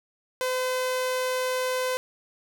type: tone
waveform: sawtooth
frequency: 510 Hz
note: C5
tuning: 44 cents flat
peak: -21 dBFS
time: 0.41-1.97 s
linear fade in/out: 0 ms
effects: none